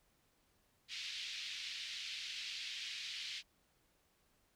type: band-pass noise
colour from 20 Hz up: white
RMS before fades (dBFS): -45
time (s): 0.88-3.43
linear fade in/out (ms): 50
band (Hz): 2300 to 4400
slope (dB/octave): 24
effects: pink hiss -75 dBFS RMS until 4.55 s